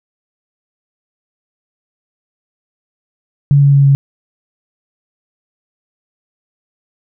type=tone with pitch steps; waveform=sine; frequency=141.9 / 140.84 / 139.78 / 138.74 Hz; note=C#3 / C#3 / C#3 / C#3; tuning=+41 / +28 / +15 / +2 cents; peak=-5 dBFS; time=3.51-3.95 s; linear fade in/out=0 ms; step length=110 ms; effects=none